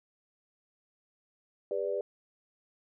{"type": "chord", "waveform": "sine", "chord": "G major", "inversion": "none", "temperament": "equal with one note detuned", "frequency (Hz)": [401.9, 493.9, 587.3], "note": ["G4", "B4", "D5"], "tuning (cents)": [43, 0, 0], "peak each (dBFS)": -34, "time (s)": [1.71, 2.01], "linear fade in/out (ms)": 2, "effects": []}